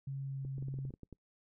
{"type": "tone with pitch glide", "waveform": "sine", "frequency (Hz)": [136.7, 134.9], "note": ["C#3", "C#3"], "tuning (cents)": [-24, -47], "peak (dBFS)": -37, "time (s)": [0.07, 0.9], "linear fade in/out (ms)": 5, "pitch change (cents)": -23, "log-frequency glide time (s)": [0.23, 0.5]}
{"type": "clicks", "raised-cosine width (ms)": 3, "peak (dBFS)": -35, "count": 11, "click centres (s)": [0.45, 0.582, 0.625, 0.684, 0.741, 0.788, 0.852, 0.906, 0.939, 1.033, 1.127]}
{"effects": ["noise-tail reverb RT60 0.1 s tail -25 dB re dry"]}